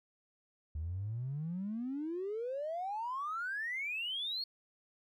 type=exponential sweep; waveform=triangle; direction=up; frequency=73.9 to 4400 Hz; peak=-32 dBFS; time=0.75-4.44 s; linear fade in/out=5 ms; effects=tanh soft clip ceiling -33 dBFS